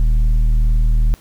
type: tone with tanh clipping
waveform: triangle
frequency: 38.89 Hz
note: D#1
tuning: in tune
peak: -12 dBFS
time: 0-1.14 s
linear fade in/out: 0 ms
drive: 12 dB
effects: pink hiss -48 dBFS RMS until 1.2 s